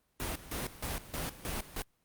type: noise with tremolo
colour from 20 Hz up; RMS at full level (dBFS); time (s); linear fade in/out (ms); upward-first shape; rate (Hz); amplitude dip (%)
pink; -36; 0.2-1.82; 0; square; 3.2; 80
effects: pink hiss -75 dBFS RMS until 2.04 s + Opus 32 kbps